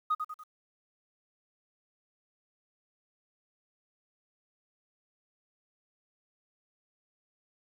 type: tone with echo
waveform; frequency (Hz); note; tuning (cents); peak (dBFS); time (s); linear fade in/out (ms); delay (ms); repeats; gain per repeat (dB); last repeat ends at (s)
sine; 1244.5; D#6; 0; -23; 0.1-0.15; 10; 96; 3; -7; 0.438
effects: tanh soft clip ceiling -22 dBFS + 10-bit